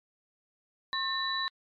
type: tone cluster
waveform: sine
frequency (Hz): 1076 / 1802 / 3941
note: C6 / A6 / B7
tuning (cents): +48 / +41 / -4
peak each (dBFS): -34 / -34 / -32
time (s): 0.93-1.48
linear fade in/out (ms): 0
effects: MP3 64 kbps